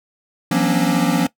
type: tone cluster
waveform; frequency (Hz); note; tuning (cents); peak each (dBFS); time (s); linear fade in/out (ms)
square; 168.8 / 184.2 / 236.7 / 267.5 / 286.5; E3 / F#3 / A#3 / C4 / D4; +41 / -7 / +27 / +38 / -43; -22; 0.51-1.27; 5
effects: noise-tail reverb RT60 0.1 s tail -18 dB re dry